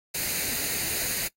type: noise with comb filter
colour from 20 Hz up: white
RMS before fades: -29 dBFS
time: 0.14-1.28 s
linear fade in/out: 10 ms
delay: 0.45 ms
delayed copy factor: +0.6
effects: noise-tail reverb RT60 0.1 s tail -22 dB re dry + AAC 48 kbps